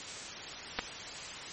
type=clicks; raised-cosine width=0.3 ms; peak=-15 dBFS; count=2; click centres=0.788 / 0.792 s; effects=white hiss -42 dBFS RMS until 1.52 s + MP3 32 kbps